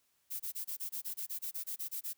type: noise bursts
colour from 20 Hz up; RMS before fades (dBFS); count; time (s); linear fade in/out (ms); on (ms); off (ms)
violet; -39; 15; 0.3-2.135; 20; 99; 25
effects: white hiss -75 dBFS RMS until 2.17 s